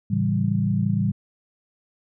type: chord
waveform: sine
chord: A dominant seventh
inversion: none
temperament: equal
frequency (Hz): 110 / 138.59 / 164.81 / 196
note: A2 / C#3 / E3 / G3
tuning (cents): 0 / 0 / 0 / 0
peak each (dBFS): -24 / -27 / -26 / -23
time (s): 0.1-1.12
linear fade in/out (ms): 10
effects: none